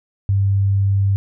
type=tone; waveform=sine; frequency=98.6 Hz; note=G2; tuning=11 cents sharp; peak=-13 dBFS; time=0.29-1.16 s; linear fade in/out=0 ms; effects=none